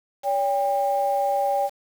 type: tone pair together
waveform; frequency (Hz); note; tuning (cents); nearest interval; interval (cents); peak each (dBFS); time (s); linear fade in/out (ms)
sine; 567 / 797.9; C#5 / G5; +39 / +30; tritone; 591; -23 / -21; 0.23-1.7; 50
effects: tanh soft clip ceiling -12 dBFS + 7-bit